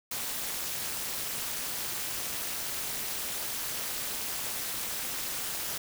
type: noise with amplitude modulation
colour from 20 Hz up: white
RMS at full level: -31 dBFS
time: 0.11-5.78 s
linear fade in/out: 5 ms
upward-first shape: sine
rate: 267 Hz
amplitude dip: 80%
effects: none